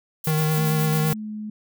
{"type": "noise with tremolo", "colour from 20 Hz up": "violet", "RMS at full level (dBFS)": -30, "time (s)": [0.24, 1.14], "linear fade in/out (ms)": 5, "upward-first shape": "square", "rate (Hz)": 7.3, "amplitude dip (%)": 40}
{"type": "tone with vibrato", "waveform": "square", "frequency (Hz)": 155.56, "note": "D#3", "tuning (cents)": 0, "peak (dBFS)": -20, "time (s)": [0.27, 1.13], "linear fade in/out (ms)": 2, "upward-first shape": "triangle", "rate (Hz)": 9.1, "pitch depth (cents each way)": 25}
{"type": "tone with pitch glide", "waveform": "sine", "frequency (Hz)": [220, 212.9], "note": ["A3", "G#3"], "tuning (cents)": [0, 43], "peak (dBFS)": -29, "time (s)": [0.57, 1.5], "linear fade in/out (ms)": 5, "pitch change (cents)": -57, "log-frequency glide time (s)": [0.79, 1.32]}
{"effects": []}